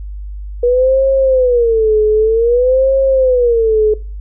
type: tone with vibrato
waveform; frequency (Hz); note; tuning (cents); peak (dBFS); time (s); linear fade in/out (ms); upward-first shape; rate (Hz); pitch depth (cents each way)
sine; 479.3; A#4; +48; -8; 0.63-3.94; 5; sine; 0.53; 200
effects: noise-tail reverb RT60 0.4 s tail -21 dB re dry + added 50 Hz sine -23 dBFS peak until 4.2 s